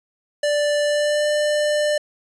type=tone with pitch glide; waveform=square; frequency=587.3 to 596.2 Hz; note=D5 to D5; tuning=0 to +26 cents; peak=-18 dBFS; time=0.43-1.98 s; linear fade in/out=5 ms; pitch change=+26 cents; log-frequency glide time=0.84-1.27 s; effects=resampled to 22050 Hz